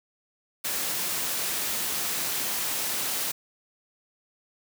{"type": "high-pass noise", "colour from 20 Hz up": "white", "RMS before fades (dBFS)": -29, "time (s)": [0.64, 3.32], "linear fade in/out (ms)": 10, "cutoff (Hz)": 120, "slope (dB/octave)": 12, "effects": []}